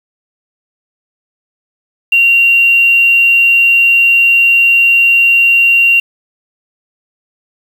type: tone with quantisation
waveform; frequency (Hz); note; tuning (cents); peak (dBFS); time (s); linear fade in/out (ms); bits
sine; 2760; F7; -21; -5; 2.12-6; 5; 5
effects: none